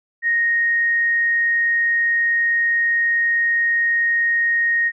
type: tone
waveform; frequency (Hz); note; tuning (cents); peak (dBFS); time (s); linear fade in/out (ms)
sine; 1864.7; A#6; 0; -15; 0.22-4.92; 50
effects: none